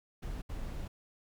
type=noise bursts at uneven times; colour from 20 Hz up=brown; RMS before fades=-39 dBFS; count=2; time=0.22-0.42 / 0.49-0.88 s; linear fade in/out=10 ms; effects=none